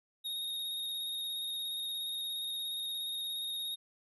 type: tone with vibrato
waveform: square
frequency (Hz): 3729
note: A#7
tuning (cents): 0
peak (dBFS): -36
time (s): 0.24-3.76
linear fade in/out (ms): 20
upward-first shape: square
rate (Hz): 17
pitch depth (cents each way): 17
effects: none